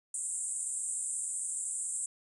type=band-pass noise; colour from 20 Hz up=pink; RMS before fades=-36 dBFS; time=0.14-2.06 s; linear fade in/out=2 ms; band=7500 to 9400 Hz; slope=96 dB/octave; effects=none